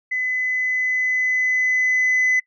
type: tone with level ramp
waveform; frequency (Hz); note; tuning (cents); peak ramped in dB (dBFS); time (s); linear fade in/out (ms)
sine; 2015; B6; +34; -20 to -13; 0.11-2.4; 10
effects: noise-tail reverb RT60 0.1 s tail -22 dB re dry + tanh soft clip ceiling -13 dBFS